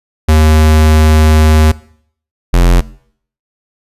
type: tone pair in turn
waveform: square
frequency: 77.78 / 43.6 Hz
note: D#2 / F1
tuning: 0 / -2 cents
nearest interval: minor seventh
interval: 1002 cents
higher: first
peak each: -5 dBFS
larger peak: neither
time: 0.28-1.72 / 2.53-2.81 s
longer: first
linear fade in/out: 10 ms
effects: noise-tail reverb RT60 0.6 s tail -20 dB re dry + resampled to 32000 Hz